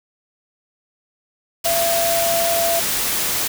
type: tone in noise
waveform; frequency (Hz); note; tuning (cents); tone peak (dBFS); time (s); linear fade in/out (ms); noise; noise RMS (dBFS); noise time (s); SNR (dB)
sine; 675; E5; +41; -18; 1.65-2.8; 10; white; -21; 1.64-3.48; 0
effects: none